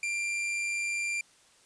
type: tone with amplitude modulation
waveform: 45% pulse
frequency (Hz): 2375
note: D7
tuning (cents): +19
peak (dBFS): -28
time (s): 0.03-1.21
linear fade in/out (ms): 2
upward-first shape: sine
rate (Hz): 100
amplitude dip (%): 25
effects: white hiss -61 dBFS RMS until 1.65 s + resampled to 22050 Hz